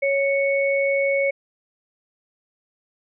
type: tone pair together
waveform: sine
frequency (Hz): 554.2 / 2217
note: C#5 / C#7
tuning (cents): -1 / 0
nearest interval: 2 octaves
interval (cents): 2401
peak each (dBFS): -19 / -23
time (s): 0.02-1.31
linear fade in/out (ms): 10
effects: none